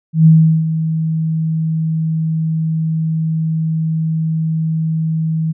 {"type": "tone with ADSR envelope", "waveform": "sine", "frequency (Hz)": 160.1, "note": "D#3", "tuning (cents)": 50, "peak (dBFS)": -3, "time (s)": [0.13, 5.53], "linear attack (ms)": 130, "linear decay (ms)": 380, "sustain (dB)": -11, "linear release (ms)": 22, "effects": []}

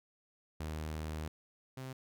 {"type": "tone pair in turn", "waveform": "sawtooth", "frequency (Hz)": [77.78, 130.81], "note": ["D#2", "C3"], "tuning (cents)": [0, 0], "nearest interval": "major sixth", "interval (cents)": 900, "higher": "second", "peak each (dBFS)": [-34, -38], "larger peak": "first", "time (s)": [[0.6, 1.28], [1.77, 1.93]], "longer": "first", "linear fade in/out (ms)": 5, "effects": []}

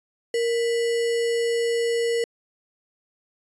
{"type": "tone with sample-and-hold", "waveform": "sine", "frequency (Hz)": 466.2, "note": "A#4", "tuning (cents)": 0, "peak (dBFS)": -20, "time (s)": [0.34, 2.24], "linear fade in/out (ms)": 2, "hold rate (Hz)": 2450, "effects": ["resampled to 22050 Hz"]}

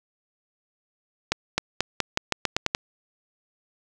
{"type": "accelerating click train", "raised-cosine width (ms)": 0.2, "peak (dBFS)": -4, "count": 10, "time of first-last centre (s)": [1.32, 2.749], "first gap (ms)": 260, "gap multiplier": 0.87, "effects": []}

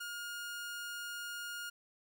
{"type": "tone", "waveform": "sawtooth", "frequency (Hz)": 1425, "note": "F6", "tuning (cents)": 34, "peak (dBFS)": -37, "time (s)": [0, 1.7], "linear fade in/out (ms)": 10, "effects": []}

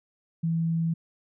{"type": "tone", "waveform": "sine", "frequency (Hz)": 164.81, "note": "E3", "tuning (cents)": 0, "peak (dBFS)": -23, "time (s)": [0.43, 0.94], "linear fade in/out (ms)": 10, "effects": []}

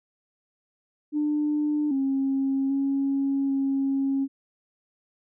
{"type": "tone with pitch steps", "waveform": "sine", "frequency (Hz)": [298.4, 270.6, 275, 272.5], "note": ["D4", "C#4", "C#4", "C#4"], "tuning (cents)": [28, -42, -14, -29], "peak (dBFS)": -21, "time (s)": [1.12, 4.28], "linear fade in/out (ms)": 50, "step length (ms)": 790, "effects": ["tanh soft clip ceiling -17 dBFS"]}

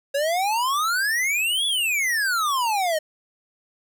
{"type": "exponential two-way sweep", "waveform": "square", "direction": "up then down", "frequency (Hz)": [546, 3463, 604], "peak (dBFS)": -21, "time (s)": [0.14, 2.99], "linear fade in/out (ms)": 10, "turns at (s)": 1.66, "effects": []}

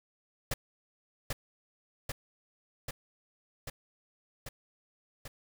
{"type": "noise with echo", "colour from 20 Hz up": "pink", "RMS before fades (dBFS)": -32, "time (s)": [0.51, 0.54], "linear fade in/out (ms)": 5, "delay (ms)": 790, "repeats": 6, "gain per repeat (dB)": -2, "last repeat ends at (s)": 5.28, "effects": []}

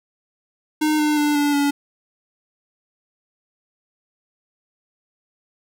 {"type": "tone with pitch steps", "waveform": "square", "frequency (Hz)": [306.4, 301, 295.6, 290.4, 285.2], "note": ["D#4", "D4", "D4", "D4", "C#4"], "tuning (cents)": [-27, 43, 11, -19, 49], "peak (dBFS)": -17, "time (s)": [0.81, 1.71], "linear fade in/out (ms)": 10, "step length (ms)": 180, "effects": []}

